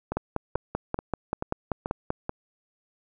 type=two click trains; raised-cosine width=1 ms; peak=-12 / -15 dBFS; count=11 / 6; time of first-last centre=0.17-2.104 / 0.12-2.294 s; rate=5.17 / 2.3 Hz; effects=none